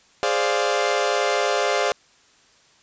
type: chord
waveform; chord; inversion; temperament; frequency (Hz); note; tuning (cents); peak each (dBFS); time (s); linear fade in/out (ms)
sawtooth; D half-diminished seventh; second; equal; 415.3 / 523.3 / 587.3 / 698.5; Ab4 / C5 / D5 / F5; 0 / 0 / 0 / 0; -21; 0.23-1.92; 0
effects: white hiss -56 dBFS RMS until 2.82 s + resampled to 16000 Hz